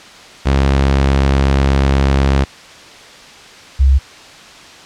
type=tone pair in turn; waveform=sawtooth / sine; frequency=68.2 / 67.22 Hz; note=C#2 / C2; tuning=-28 / +47 cents; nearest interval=unison; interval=25 cents; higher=first; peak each=-6 dBFS; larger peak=neither; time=0.45-2.45 / 3.79-3.99 s; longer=first; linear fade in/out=20 ms; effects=white hiss -37 dBFS RMS until 4.85 s + low-pass 5000 Hz 12 dB/octave